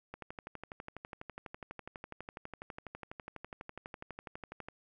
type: click train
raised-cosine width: 0.5 ms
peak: -28 dBFS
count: 56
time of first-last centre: 0.14-4.685 s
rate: 12.1 Hz
effects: none